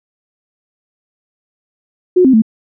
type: tone with pitch steps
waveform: sine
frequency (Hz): 363.5 / 262.2 / 220.6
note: F#4 / C4 / A3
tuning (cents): -31 / +4 / +5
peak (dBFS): -5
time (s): 2.16-2.421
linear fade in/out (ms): 10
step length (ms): 87
effects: none